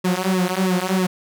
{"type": "tone with flanger", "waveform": "sawtooth", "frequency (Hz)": 185, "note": "F#3", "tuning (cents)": 0, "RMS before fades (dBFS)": -20, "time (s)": [0.04, 1.07], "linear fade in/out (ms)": 10, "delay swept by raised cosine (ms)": [1.3, 6], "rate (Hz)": 3.1, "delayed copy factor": -0.95, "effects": []}